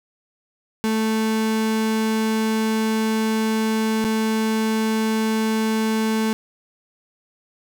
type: tone with dropouts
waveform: 35% pulse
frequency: 220 Hz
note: A3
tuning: in tune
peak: -17 dBFS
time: 0.84-6.33 s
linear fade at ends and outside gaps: 0 ms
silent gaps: 4.042-4.049 s
effects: none